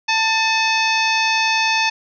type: harmonic tone with a mistuned harmonic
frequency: 890 Hz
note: A5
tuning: 20 cents sharp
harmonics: 1 / 2 / 3 / 4 / 5 / 6 / 7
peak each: -20 / -23 / -19 / -26 / -26 / -27 / -31 dBFS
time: 0.08-1.9 s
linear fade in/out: 10 ms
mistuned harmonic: 3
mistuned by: -67 cents
effects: none